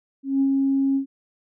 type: tone with ADSR envelope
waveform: sine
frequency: 272.2 Hz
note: C#4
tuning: 31 cents flat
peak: -15 dBFS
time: 0.23-1.06 s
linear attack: 180 ms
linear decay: 69 ms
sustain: -2 dB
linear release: 100 ms
effects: tanh soft clip ceiling -11 dBFS